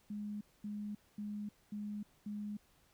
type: tone bursts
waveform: sine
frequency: 207.9 Hz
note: G#3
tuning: 2 cents sharp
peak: -39 dBFS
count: 5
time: 0.1-2.57 s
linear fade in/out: 5 ms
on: 310 ms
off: 230 ms
effects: pink hiss -70 dBFS RMS until 2.93 s